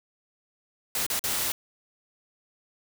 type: noise with dropouts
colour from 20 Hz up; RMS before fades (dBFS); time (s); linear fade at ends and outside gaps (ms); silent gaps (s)
white; -28; 0.95-1.52; 2; 1.065-1.1 / 1.194-1.239
effects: none